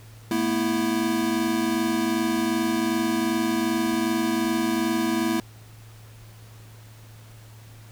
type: chord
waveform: square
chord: A suspended second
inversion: none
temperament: equal with one note detuned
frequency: 220 / 242.6 / 329.6 Hz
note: A3 / B3 / E4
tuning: 0 / -31 / 0 cents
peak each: -29 / -28 / -25 dBFS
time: 0.31-5.4 s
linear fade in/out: 2 ms
effects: added 110 Hz sine -44 dBFS peak until 7.91 s + pink hiss -52 dBFS RMS until 7.91 s